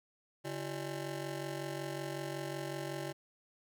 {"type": "ring-modulated tone", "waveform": "20% pulse", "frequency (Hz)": 240, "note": "B3", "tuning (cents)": -49, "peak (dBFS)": -30, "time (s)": [0.44, 3.13], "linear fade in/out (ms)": 20, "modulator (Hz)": 97.3, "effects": []}